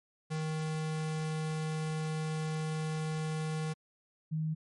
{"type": "tone pair in turn", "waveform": ["square", "sine"], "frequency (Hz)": [156.7, 157.25], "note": ["D#3", "D#3"], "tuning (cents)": [13, 19], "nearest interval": "unison", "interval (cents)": 6, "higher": "second", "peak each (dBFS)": [-33, -30], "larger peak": "second", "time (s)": [[0.3, 3.74], [4.31, 4.55]], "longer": "first", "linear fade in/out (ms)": 20, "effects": ["MP3 48 kbps"]}